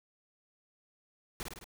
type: noise with echo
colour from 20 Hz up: pink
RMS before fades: -39 dBFS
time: 1.4-1.43 s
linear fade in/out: 0 ms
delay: 53 ms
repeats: 4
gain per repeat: -3 dB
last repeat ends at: 1.642 s
effects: none